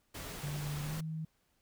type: noise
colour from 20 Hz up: pink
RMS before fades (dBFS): -44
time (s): 0.14-1.01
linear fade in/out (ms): 10
type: tone with pitch glide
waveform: sine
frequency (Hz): 146.4 to 158.73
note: D3 to D#3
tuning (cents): -5 to +35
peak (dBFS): -36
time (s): 0.43-1.25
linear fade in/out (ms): 5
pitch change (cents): +140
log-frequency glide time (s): 0.82-0.98
effects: pink hiss -75 dBFS RMS until 1.61 s